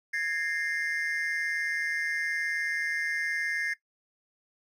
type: tone cluster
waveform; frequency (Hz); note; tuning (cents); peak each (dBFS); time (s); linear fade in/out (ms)
triangle; 1663 / 1822 / 2102; G#6 / A#6 / C7; +2 / -40 / +7; -31; 0.13-3.74; 10
effects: noise-tail reverb RT60 0.1 s tail -17 dB re dry